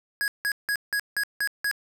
square tone bursts, 1661.2 Hz, G#6, in tune, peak -24 dBFS, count 7, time 0.21-1.713 s, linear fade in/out 0 ms, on 69 ms, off 170 ms, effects none

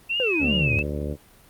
sine tone with vibrato, 2669 Hz, E7, 21 cents sharp, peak -22 dBFS, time 0.09-0.83 s, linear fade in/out 20 ms, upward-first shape triangle, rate 2.7 Hz, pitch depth 130 cents each way
triangle exponential sweep, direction down, 537 to 95.3 Hz, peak -21 dBFS, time 0.2-0.79 s, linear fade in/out 0 ms
harmonic tone, 73.4 Hz, D2, in tune, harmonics 1 / 2 / 3 / 4 / 5 / 6 / 7 / 8, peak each -29 / -32 / -34 / -35 / -36 / -37 / -37 / -38 dBFS, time 0.39-1.17 s, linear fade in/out 50 ms
effects pink hiss -53 dBFS RMS until 1.49 s + Opus 32 kbps

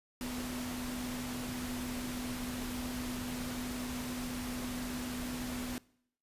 sine tone in noise, 248.2 Hz, B3, 9 cents sharp, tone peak -38 dBFS, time 0.21-5.78 s, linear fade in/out 0 ms, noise pink, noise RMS -42 dBFS, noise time 0.21-5.78 s, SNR +1 dB, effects noise-tail reverb RT60 0.7 s tail -23 dB re dry + resampled to 32000 Hz

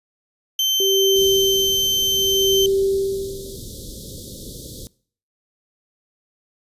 35% pulse tone, 3100 Hz, G7, 20 cents flat, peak -15 dBFS, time 0.59-2.66 s, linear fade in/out 2 ms
sine tone with tremolo, 390.1 Hz, G4, 8 cents flat, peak -15 dBFS, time 0.8-3.56 s, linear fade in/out 2 ms, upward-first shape sine, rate 0.65 Hz, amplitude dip 90%
pink band-stop noise, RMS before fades -35 dBFS, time 1.16-4.87 s, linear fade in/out 0 ms, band 560 to 3400 Hz, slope 96 dB/octave
effects noise-tail reverb RT60 0.5 s tail -21 dB re dry + resampled to 32000 Hz

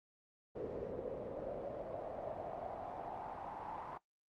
brown noise with band-pass filter sweep, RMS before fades -44 dBFS, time 0.55-3.98 s, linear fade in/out 10 ms, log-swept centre 450 to 940 Hz, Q 5.1, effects noise-tail reverb RT60 0.1 s tail -17 dB re dry + Opus 48 kbps

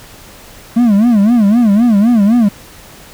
triangle tone with vibrato, 220 Hz, A3, in tune, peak -4 dBFS, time 0.76-2.49 s, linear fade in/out 10 ms, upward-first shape sine, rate 3.9 Hz, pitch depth 190 cents each way, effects pink hiss -37 dBFS RMS until 3.13 s

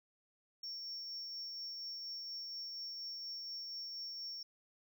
triangle tone with tremolo, 5480 Hz, F8, 34 cents flat, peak -39 dBFS, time 0.63-4.43 s, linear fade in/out 5 ms, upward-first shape triangle, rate 4.2 Hz, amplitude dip 30%, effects tanh soft clip ceiling -37 dBFS

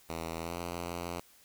5% pulse tone with pitch glide, 82.41 to 86.51 Hz, E2 to F2, 0 to -16 cents, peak -25 dBFS, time 0.09-1.2 s, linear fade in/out 5 ms, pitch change +84 cents, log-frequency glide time 0.39-0.56 s, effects white hiss -61 dBFS RMS until 1.44 s

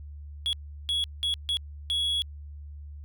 triangle tone bursts at uneven times, 3351 Hz, G#7, 15 cents sharp, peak -23 dBFS, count 5, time 0.46-0.53 / 0.89-1.04 / 1.23-1.34 / 1.49-1.57 / 1.9-2.22 s, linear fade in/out 0 ms, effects added 73 Hz sine -39 dBFS peak until 3.04 s

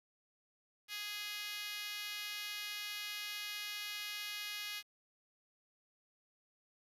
5% pulse tone with high-pass filter, 415.3 Hz, G#4, in tune, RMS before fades -43 dBFS, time 0.88-4.83 s, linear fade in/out 50 ms, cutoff 2100 Hz, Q 1.2, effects resampled to 32000 Hz + 10-bit

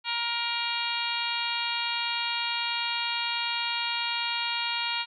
harmonic tone, 470.7 Hz, A#4, 17 cents sharp, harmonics 2 / 3 / 4 / 5 / 6 / 7 / 8 / 9, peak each -34 / -37 / -40 / -34 / -34 / -36 / -37 / -36 dBFS, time 0.04-5.06 s, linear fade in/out 50 ms, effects none

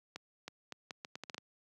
accelerating click train, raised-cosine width 0.2 ms, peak -25 dBFS, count 10, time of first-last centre 0.16-1.381 s, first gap 320 ms, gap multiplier 0.76, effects high-pass 150 Hz 12 dB/octave

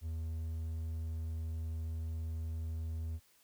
triangle tone, 80.7 Hz, E2, 36 cents flat, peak -34 dBFS, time 0.01-3.2 s, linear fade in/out 50 ms, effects white hiss -68 dBFS RMS until 3.43 s

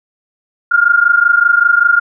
sine tone pair together, 1396.9 / 1422.1 Hz, F6 / F6, 0 / +31 cents, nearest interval unison, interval 31 cents, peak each -10 dBFS, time 0.71-2 s, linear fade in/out 10 ms, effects none

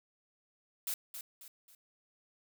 blue noise with echo, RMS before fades -36 dBFS, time 0.87-0.94 s, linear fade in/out 2 ms, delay 270 ms, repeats 3, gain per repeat -8 dB, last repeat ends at 1.75 s, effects none

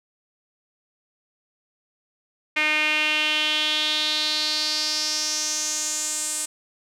sawtooth tone with band-pass filter sweep, 305.6 Hz, D#4, 31 cents flat, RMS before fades -24 dBFS, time 2.56-6.46 s, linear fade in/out 10 ms, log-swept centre 2300 to 8300 Hz, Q 4.4, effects none

